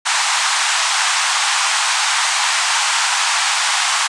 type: band-pass noise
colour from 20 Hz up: pink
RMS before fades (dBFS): -17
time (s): 0.05-4.08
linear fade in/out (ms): 20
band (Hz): 800 to 9100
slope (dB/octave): 48
effects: resampled to 24000 Hz